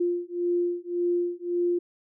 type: beating tone pair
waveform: sine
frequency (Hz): 349.2 / 351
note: F4 / F4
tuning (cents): 0 / +9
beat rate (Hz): 1.8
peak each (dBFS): -27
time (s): 0-1.79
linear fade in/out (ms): 10
effects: none